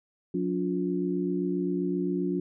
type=tone cluster; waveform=sine; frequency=181.4 / 286.9 / 354.5 Hz; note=F#3 / D4 / F4; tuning=-34 / -40 / +26 cents; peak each=-30 dBFS; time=0.34-2.4 s; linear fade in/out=5 ms; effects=none